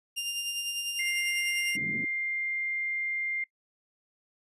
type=tone with tremolo; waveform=sawtooth; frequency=2800 Hz; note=F7; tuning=4 cents sharp; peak=-26 dBFS; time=0.16-1.77 s; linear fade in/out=20 ms; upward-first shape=sine; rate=10 Hz; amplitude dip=40%
type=tone; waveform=sine; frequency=2100 Hz; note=C7; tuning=6 cents sharp; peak=-29 dBFS; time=0.99-3.44 s; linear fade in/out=5 ms
type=band-pass noise; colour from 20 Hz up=pink; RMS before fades=-39 dBFS; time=1.75-2.05 s; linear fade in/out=5 ms; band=160 to 320 Hz; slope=24 dB/octave
effects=noise-tail reverb RT60 0.1 s tail -22 dB re dry + resampled to 32000 Hz